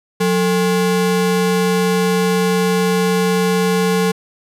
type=ring-modulated tone; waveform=square; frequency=312.7 Hz; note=D#4; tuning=9 cents sharp; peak=-11 dBFS; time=0.2-4.12 s; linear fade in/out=10 ms; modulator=132 Hz; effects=resampled to 32000 Hz